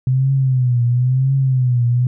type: tone with vibrato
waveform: sine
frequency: 127.6 Hz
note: C3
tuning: 43 cents flat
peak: -12 dBFS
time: 0.07-2.07 s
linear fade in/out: 2 ms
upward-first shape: triangle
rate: 0.98 Hz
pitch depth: 120 cents each way
effects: none